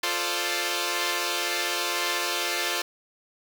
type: chord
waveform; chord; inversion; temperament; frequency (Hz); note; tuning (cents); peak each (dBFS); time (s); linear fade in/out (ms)
5% pulse; D minor seventh; first; equal; 349.2 / 440 / 523.3 / 587.3; F4 / A4 / C5 / D5; 0 / 0 / 0 / 0; -18 / -20 / -20 / -21; 0.03-2.82; 5
effects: none